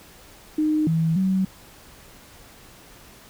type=tone with pitch steps; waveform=sine; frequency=307.4 / 162.3 / 189.3 Hz; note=D#4 / E3 / F#3; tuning=-21 / -27 / +40 cents; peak=-18 dBFS; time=0.58-1.45 s; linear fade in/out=5 ms; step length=290 ms; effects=pink hiss -48 dBFS RMS until 3.29 s